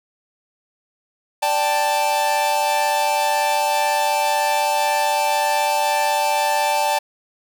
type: chord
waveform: 45% pulse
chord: D suspended fourth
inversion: none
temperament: equal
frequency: 587.3 / 784 / 880 Hz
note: D5 / G5 / A5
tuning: 0 / 0 / 0 cents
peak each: -24 / -23 / -19 dBFS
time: 1.42-6.99 s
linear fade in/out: 10 ms
effects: none